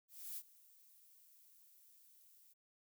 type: noise with ADSR envelope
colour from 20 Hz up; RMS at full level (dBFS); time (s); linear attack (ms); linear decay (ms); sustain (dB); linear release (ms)
violet; -45; 0.08-2.54; 290; 54; -21; 21
effects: none